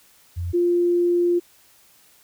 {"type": "tone pair in turn", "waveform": "sine", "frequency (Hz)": [87.31, 349.2], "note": ["F2", "F4"], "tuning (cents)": [0, 0], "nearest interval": "2 octaves", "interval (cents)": 2400, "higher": "second", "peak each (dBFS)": [-24, -16], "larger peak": "second", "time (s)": [[0.36, 0.53], [0.53, 1.4]], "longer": "second", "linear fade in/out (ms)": 20, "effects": ["white hiss -55 dBFS RMS until 2.23 s"]}